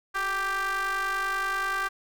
square ring-modulated tone, 199.3 Hz, G3, 29 cents sharp, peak -24 dBFS, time 0.14-1.89 s, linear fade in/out 20 ms, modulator 1370 Hz, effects none

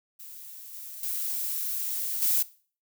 violet noise with level steps, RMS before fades -44 / -41 / -31 / -24 dBFS, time 0.19-2.43 s, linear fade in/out 10 ms, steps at 0.73 / 1.03 / 2.22 s, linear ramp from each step 2 ms, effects noise-tail reverb RT60 0.4 s tail -18 dB re dry

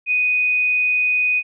sine tone, 2489 Hz, D#7, in tune, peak -15 dBFS, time 0.06-1.43 s, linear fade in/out 50 ms, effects none

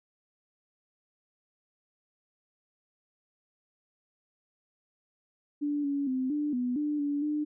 sine tone with pitch steps, 291.6 / 282.2 / 258.9 / 295.9 / 247.5 / 296.9 / 287.9 / 299.5 Hz, D4 / C#4 / C4 / D4 / B3 / D4 / D4 / D4, -12 / +31 / -18 / +13 / +4 / +19 / -34 / +34 cents, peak -27 dBFS, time 5.61-7.45 s, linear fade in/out 20 ms, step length 230 ms, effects none

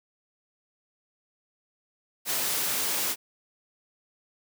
white high-pass noise, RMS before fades -28 dBFS, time 2.25-3.16 s, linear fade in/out 50 ms, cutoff 150 Hz, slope 12 dB/octave, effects none

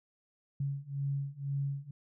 sine beating tone pair, 138.59 / 140.59 Hz, C#3 / C#3, 0 / +25 cents, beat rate 2 Hz, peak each -36 / -35 dBFS, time 0.6-1.91 s, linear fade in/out 5 ms, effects none

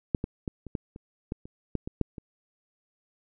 clicks, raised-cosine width 3 ms, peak -10 / -17 / -18 / -27 / -17 / -29 / -18 / -30 / -15 / -21 / -11 / -26 dBFS, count 12, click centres 0.148 / 0.241 / 0.478 / 0.667 / 0.752 / 0.961 / 1.321 / 1.455 / 1.753 / 1.875 / 2.013 / 2.182 s, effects none

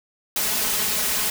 white noise with comb filter, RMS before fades -23 dBFS, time 0.36-1.3 s, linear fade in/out 2 ms, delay 4.7 ms, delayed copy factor +0.7, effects none

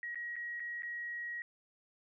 sine tone with dropouts, 1900 Hz, A#6, 33 cents sharp, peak -38 dBFS, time 0.03-1.42 s, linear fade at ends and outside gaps 1 ms, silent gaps 0.146-0.156 / 0.357-0.364 / 0.597-0.602 / 0.822-0.832 s, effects none

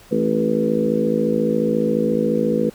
harmonic tone with a mistuned harmonic, 54.3 Hz, A1, 22 cents flat, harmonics 3 / 4 / 5 / 6 / 7 / 8 / 9, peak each -27 / -21 / -26 / -26 / -27 / -25 / -21 dBFS, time 0.11-2.7 s, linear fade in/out 10 ms, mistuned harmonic 5, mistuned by -31 cents, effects pink hiss -47 dBFS RMS until 2.74 s

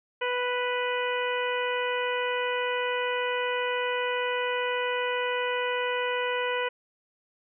harmonic tone, 493.9 Hz, B4, in tune, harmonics 1 / 2 / 3 / 4 / 5 / 6, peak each -29 / -32 / -34 / -35 / -36 / -37 dBFS, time 0.21-6.69 s, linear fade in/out 10 ms, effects none

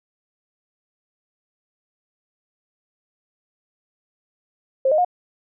sine tone with pitch steps, 531 / 617 / 717 Hz, C5 / D#5 / F5, +25 / -15 / +45 cents, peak -14 dBFS, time 4.85-5.048 s, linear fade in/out 5 ms, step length 66 ms, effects none

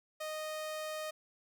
sawtooth tone, 620 Hz, D#5, 6 cents flat, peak -34 dBFS, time 0.2-1.11 s, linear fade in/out 10 ms, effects none

